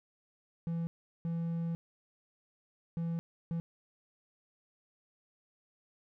triangle tone bursts at uneven times, 167.2 Hz, E3, 25 cents sharp, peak -30 dBFS, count 4, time 0.67-0.87 / 1.25-1.75 / 2.97-3.19 / 3.51-3.6 s, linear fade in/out 0 ms, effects none

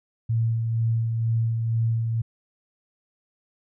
sine tone with tremolo, 114.1 Hz, A#2, 37 cents flat, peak -19 dBFS, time 0.29-2.22 s, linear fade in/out 10 ms, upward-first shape sine, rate 2.1 Hz, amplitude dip 35%, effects none

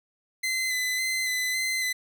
sawtooth tone with vibrato, 2035 Hz, C7, 49 cents flat, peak -22 dBFS, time 0.43-1.93 s, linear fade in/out 10 ms, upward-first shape square, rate 1.8 Hz, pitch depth 19 cents each way, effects none

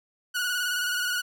sawtooth tone with vibrato, 1460 Hz, F#6, 24 cents flat, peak -22 dBFS, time 0.34-1.22 s, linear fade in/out 20 ms, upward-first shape square, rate 19 Hz, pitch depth 31 cents each way, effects none

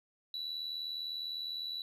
sine tone with amplitude modulation, 3944 Hz, B7, 3 cents flat, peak -32 dBFS, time 0.34-1.82 s, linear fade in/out 2 ms, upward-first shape sine, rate 79.9 Hz, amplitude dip 70%, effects tanh soft clip ceiling -33 dBFS

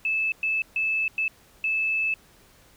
sine tone bursts at uneven times, 2618 Hz, E7, 13 cents flat, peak -22 dBFS, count 5, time 0.05-0.32 / 0.43-0.62 / 0.76-1.08 / 1.18-1.28 / 1.64-2.14 s, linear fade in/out 2 ms, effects pink hiss -56 dBFS RMS until 2.76 s

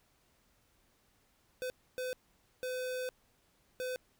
square tone bursts at uneven times, 507 Hz, B4, 45 cents sharp, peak -36 dBFS, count 4, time 1.62-1.7 / 1.98-2.13 / 2.63-3.09 / 3.8-3.96 s, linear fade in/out 0 ms, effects pink hiss -71 dBFS RMS until 4.19 s

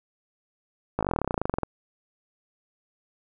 slowing click train, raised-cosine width 1 ms, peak -11 dBFS, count 22, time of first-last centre 0.99-1.633 s, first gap 18 ms, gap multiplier 1.05, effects none

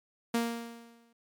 sawtooth tone with exponential decay, 233.1 Hz, A#3, in tune, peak -21 dBFS, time 0.34-1.13 s, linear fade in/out 5 ms, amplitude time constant 170 ms, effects MP3 96 kbps

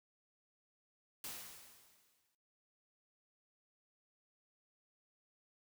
white noise with exponential decay, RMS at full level -44 dBFS, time 1.24-2.35 s, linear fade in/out 2 ms, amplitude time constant 240 ms, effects noise-tail reverb RT60 0.3 s tail -17 dB re dry

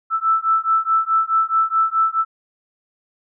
sine beating tone pair, 1318.5 / 1323.2 Hz, E6 / E6, 0 / +6 cents, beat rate 4.7 Hz, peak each -18 dBFS, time 0.1-2.25 s, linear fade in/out 50 ms, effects none

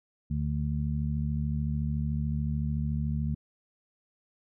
harmonic tone, 73.7 Hz, D2, 7 cents sharp, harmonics 1 / 2 / 3, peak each -31 / -30 / -34 dBFS, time 0.3-3.35 s, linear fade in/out 10 ms, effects none

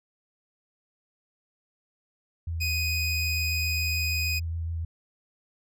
sine tone with vibrato, 82.8 Hz, E2, 8 cents sharp, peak -28 dBFS, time 2.47-4.85 s, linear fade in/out 5 ms, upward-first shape sine, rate 6.8 Hz, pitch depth 20 cents each way
25% pulse tone, 2497 Hz, D#7, 6 cents sharp, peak -23 dBFS, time 2.6-4.4 s, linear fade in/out 20 ms
effects none

